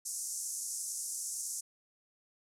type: band-pass noise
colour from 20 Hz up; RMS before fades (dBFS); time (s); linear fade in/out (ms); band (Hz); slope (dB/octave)
pink; -39; 0.05-1.61; 10; 5900 to 11000; 48
effects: none